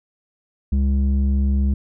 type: tone with low-pass filter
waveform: square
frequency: 68.1 Hz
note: C#2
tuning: 30 cents flat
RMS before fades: -18 dBFS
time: 0.72-1.74 s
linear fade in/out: 5 ms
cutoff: 170 Hz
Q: 2.1
effects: none